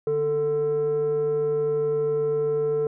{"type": "tone pair together", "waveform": "sine", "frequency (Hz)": [148.1, 443.8], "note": ["D3", "A4"], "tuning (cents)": [15, 15], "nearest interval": "octave + perfect fifth", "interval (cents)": 1900, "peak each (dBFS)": [-30, -19], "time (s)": [0.07, 2.87], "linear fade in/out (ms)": 2, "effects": ["tanh soft clip ceiling -19 dBFS"]}